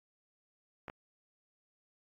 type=clicks; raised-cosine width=0.5 ms; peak=-28 dBFS; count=2; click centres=0.882 / 0.899 s; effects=AAC 48 kbps